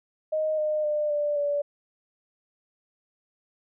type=tone with pitch steps; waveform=sine; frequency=622.3 / 610.9 / 599.7 / 588.7 / 577.9 Hz; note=D#5 / D#5 / D5 / D5 / D5; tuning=0 / -32 / +36 / +4 / -28 cents; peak=-23 dBFS; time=0.32-1.62 s; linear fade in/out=10 ms; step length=260 ms; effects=none